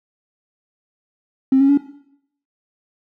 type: tone with pitch steps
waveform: triangle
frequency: 265.6 / 274.6 / 284 Hz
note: C4 / C#4 / C#4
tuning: +26 / -16 / +42 cents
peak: -6 dBFS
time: 1.52-1.775 s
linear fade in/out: 5 ms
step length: 85 ms
effects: noise-tail reverb RT60 0.7 s tail -19 dB re dry + tanh soft clip ceiling -8 dBFS